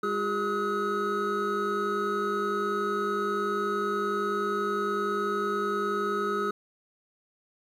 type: tone cluster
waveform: triangle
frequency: 203.2 / 357.2 / 407.8 / 1274 / 1465 Hz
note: G#3 / F4 / G#4 / D#6 / F#6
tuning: -38 / +39 / -32 / +41 / -18 cents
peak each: -34 / -34 / -28 / -28 / -36 dBFS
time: 0.03-6.51 s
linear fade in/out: 5 ms
effects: 10-bit